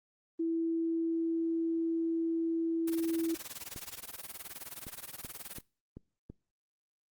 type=tone; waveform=sine; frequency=329.6 Hz; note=E4; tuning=in tune; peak=-29 dBFS; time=0.39-3.35 s; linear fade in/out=10 ms
type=noise with tremolo; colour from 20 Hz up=white; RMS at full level=-41 dBFS; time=2.87-5.61 s; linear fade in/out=10 ms; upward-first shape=sine; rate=19 Hz; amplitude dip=90%
type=clicks; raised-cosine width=3 ms; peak=-32 dBFS; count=6; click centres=3.762 / 4.868 / 5.248 / 5.584 / 5.97 / 6.3 s
effects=noise-tail reverb RT60 0.4 s tail -26 dB re dry + Opus 32 kbps